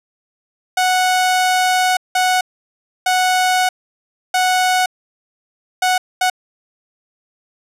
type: tone bursts at uneven times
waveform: sawtooth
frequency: 738 Hz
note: F#5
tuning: 5 cents flat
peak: -9 dBFS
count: 6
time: 0.77-1.97 / 2.15-2.41 / 3.06-3.69 / 4.34-4.86 / 5.82-5.98 / 6.21-6.3 s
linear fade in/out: 5 ms
effects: low-pass 12000 Hz 12 dB/octave